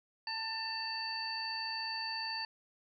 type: harmonic tone with a mistuned harmonic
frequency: 893 Hz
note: A5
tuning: 25 cents sharp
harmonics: 1 / 2 / 3 / 5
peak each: -42 / -43 / -46 / -38 dBFS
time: 0.27-2.45 s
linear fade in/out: 2 ms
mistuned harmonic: 5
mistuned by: +36 cents
effects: none